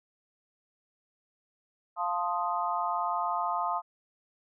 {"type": "chord", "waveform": "sine", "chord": "F dominant seventh", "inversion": "none", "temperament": "equal", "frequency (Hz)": [698.5, 880, 1046.5, 1244.5], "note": ["F5", "A5", "C6", "Eb6"], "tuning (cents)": [0, 0, 0, 0], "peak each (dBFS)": -33, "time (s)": [1.96, 3.82], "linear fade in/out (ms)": 50, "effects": []}